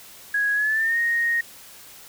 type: tone with pitch glide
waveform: sine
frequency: 1661.2 to 1864.6 Hz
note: G#6 to A#6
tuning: 0 to 0 cents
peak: -19 dBFS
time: 0.34-1.41 s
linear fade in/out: 5 ms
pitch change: +200 cents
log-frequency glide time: 0.54-0.98 s
effects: white hiss -45 dBFS RMS until 2.08 s